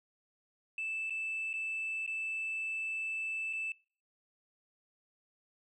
sine tone with dropouts, 2637 Hz, E7, in tune, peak -33 dBFS, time 0.78-3.72 s, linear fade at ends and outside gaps 2 ms, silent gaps 1.098-1.105 / 1.531-1.538 / 2.064-2.076 / 3.529-3.533 s, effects noise-tail reverb RT60 0.4 s tail -25 dB re dry + tanh soft clip ceiling -31 dBFS

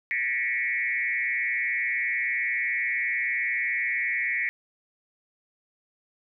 sine tone with frequency modulation, 2061 Hz, C7, 27 cents flat, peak -24 dBFS, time 0.11-4.49 s, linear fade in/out 0 ms, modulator 123 Hz, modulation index 2, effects none

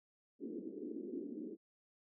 pink band-pass noise, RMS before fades -45 dBFS, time 0.39-1.57 s, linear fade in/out 50 ms, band 230 to 410 Hz, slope 48 dB/octave, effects none

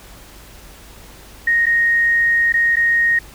sine tone with dropouts, 1864.7 Hz, A#6, in tune, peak -12 dBFS, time 1.47-3.19 s, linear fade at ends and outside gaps 5 ms, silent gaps 1.658-1.665 / 2.524-2.539 / 2.758-2.767 s, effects added 50 Hz sine -43 dBFS peak until 3.34 s + pink hiss -42 dBFS RMS until 3.34 s

